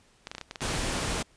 clicks, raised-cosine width 0.2 ms, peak -19 dBFS, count 11, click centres 0.271 / 0.315 / 0.35 / 0.382 / 0.413 / 0.511 / 0.558 / 0.608 / 0.662 / 0.706 / 0.75 s
pink noise, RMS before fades -30 dBFS, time 0.61-1.23 s, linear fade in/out 10 ms
effects pink hiss -62 dBFS RMS until 1.36 s + resampled to 22050 Hz

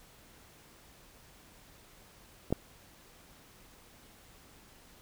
clicks, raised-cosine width 2 ms, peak -29 / -13 dBFS, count 2, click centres 2.505 / 2.526 s, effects pink hiss -58 dBFS RMS until 5.01 s

